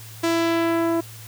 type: tone with low-pass filter sweep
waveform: sawtooth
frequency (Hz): 333.1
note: E4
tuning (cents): +18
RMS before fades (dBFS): -21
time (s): 0.23-1.01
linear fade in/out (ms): 10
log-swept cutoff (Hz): 9200 to 920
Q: 0.79
effects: added 111 Hz sine -40 dBFS peak until 1.27 s + white hiss -43 dBFS RMS until 1.27 s